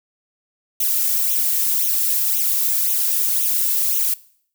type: noise with flanger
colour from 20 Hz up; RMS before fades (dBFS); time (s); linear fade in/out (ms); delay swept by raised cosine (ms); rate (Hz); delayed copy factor
violet; -19; 0.8-4.14; 5; 0.31 to 2.31; 1.9; +0.95
effects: noise-tail reverb RT60 0.6 s tail -21 dB re dry